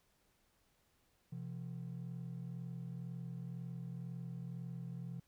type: ring-modulated tone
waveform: triangle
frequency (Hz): 150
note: D3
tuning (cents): +37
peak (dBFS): -36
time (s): 1.32-5.2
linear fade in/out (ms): 5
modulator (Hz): 21
effects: tanh soft clip ceiling -36 dBFS + pink hiss -75 dBFS RMS until 5.27 s